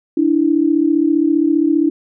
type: tone pair together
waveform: sine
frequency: 293.2 / 328.3 Hz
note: D4 / E4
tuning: -3 / -7 cents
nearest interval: major second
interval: 196 cents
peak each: -14 dBFS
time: 0.17-1.9 s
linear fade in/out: 5 ms
effects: none